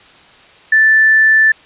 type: tone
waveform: sine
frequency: 1760 Hz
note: A6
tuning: in tune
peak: -6 dBFS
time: 0.72-1.52 s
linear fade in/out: 5 ms
effects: white hiss -43 dBFS RMS until 1.65 s + resampled to 8000 Hz